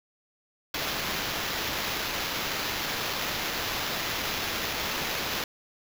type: noise with sample-and-hold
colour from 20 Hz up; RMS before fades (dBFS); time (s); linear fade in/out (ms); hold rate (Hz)
white; -31; 0.74-5.44; 2; 8820
effects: none